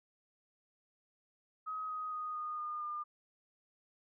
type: tone with pitch steps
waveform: sine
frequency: 1266 / 1253.6 / 1241.4 / 1229.2 / 1217.2 / 1205.3 Hz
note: D#6 / D#6 / D#6 / D#6 / D#6 / D6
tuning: +30 / +13 / -4 / -21 / -38 / +45 cents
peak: -37 dBFS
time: 1.66-3.04 s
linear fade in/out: 20 ms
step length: 230 ms
effects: none